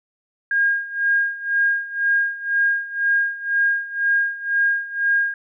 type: tone with tremolo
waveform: sine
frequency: 1622 Hz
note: G#6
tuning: 41 cents flat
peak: -14 dBFS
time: 0.51-5.34 s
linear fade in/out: 2 ms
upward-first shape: sine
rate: 2 Hz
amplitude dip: 85%
effects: none